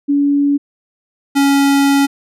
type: tone pair in turn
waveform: sine / square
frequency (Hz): 284.7 / 279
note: C#4 / C#4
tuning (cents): +46 / +11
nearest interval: unison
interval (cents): 35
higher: first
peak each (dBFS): -10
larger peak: neither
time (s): 0.08-0.58 / 1.35-2.07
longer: second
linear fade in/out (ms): 20
effects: resampled to 32000 Hz